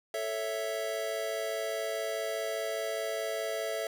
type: chord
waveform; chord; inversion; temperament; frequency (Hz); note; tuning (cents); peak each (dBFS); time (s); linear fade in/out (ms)
square; A major; none; equal; 440 / 554.4 / 659.3; A4 / C#5 / E5; 0 / 0 / 0; -38 / -39 / -35; 0.14-3.87; 2
effects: none